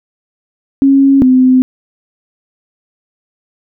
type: tone pair in turn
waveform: sine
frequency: 273.7 / 256.7 Hz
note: C#4 / C4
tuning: -22 / -33 cents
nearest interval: minor second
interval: 111 cents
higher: first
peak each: -4 dBFS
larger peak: neither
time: 0.82-1.22 / 1.22-1.62 s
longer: neither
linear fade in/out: 0 ms
effects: none